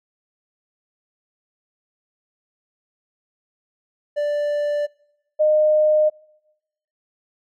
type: tone pair in turn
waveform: triangle / sine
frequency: 587.3 / 612.3 Hz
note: D5 / D#5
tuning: 0 / -28 cents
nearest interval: minor second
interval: 72 cents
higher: second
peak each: -17 / -13 dBFS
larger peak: second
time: 4.16-4.87 / 5.39-6.1 s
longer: neither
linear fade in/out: 20 ms
effects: noise-tail reverb RT60 0.9 s tail -24 dB re dry